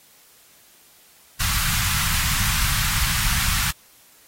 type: band-stop noise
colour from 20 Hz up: pink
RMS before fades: -22 dBFS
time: 1.4-3.71 s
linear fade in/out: 5 ms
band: 160 to 1100 Hz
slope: 24 dB/octave
effects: white hiss -53 dBFS RMS until 4.27 s + AAC 48 kbps